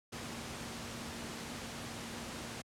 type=tone in noise; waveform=sine; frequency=233.1 Hz; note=A#3; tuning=in tune; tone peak=-49 dBFS; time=0.12-2.62 s; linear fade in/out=10 ms; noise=pink; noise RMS=-43 dBFS; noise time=0.12-2.62 s; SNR=-9 dB; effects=high-pass 80 Hz 12 dB/octave + low-pass 9000 Hz 12 dB/octave